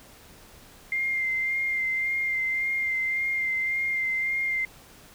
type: tone with vibrato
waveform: sine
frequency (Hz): 2100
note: C7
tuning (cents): +6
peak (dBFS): -24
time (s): 0.92-4.65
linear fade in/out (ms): 2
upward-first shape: sine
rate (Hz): 1.8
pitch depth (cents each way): 20
effects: pink hiss -51 dBFS RMS until 5.14 s